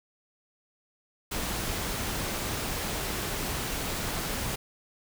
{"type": "noise", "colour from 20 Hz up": "pink", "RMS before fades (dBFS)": -32, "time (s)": [1.31, 4.56], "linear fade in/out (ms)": 10, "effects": []}